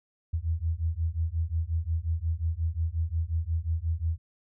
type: beating tone pair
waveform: sine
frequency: 79.4 / 85 Hz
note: D#2 / F2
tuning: +36 / -46 cents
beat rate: 5.6 Hz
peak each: -29 dBFS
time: 0.33-4.18 s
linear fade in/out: 10 ms
effects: none